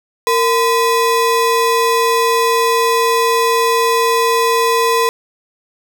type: ring-modulated tone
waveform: square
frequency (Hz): 740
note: F#5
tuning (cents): 0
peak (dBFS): -9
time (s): 0.27-5.09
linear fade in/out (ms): 0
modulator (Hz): 278
effects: none